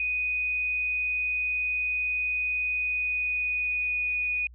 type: tone with pitch glide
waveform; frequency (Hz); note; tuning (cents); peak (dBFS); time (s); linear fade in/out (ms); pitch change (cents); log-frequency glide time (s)
sine; 2489 to 2473; D#7 to D#7; 0 to -11; -25; 0-4.47; 2; -11; 2.73-4.16
effects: added 60 Hz sine -46 dBFS peak until 4.54 s